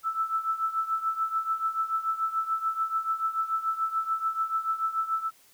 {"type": "tone with tremolo", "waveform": "sine", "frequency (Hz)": 1318.5, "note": "E6", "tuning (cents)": 0, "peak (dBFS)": -22, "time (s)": [0.03, 5.31], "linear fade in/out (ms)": 50, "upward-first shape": "triangle", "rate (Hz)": 6.9, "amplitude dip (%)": 85, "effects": ["white hiss -59 dBFS RMS until 5.53 s"]}